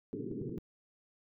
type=band-pass noise; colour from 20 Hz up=white; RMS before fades=-40 dBFS; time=0.13-0.58 s; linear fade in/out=0 ms; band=110 to 440 Hz; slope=96 dB/octave
type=clicks; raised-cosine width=3 ms; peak=-33 dBFS; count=4; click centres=0.315 / 0.416 / 0.495 / 0.585 s
effects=none